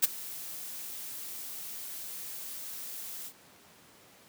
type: noise with ADSR envelope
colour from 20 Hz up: blue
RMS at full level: -20 dBFS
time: 0.02-3.33 s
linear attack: 19 ms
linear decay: 21 ms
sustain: -21 dB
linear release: 74 ms
effects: pink hiss -57 dBFS RMS until 4.28 s + high-pass 150 Hz 12 dB/octave